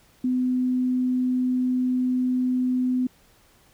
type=tone; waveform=sine; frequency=252.9 Hz; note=B3; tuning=41 cents sharp; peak=-20 dBFS; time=0.24-3.07 s; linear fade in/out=5 ms; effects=pink hiss -58 dBFS RMS until 3.73 s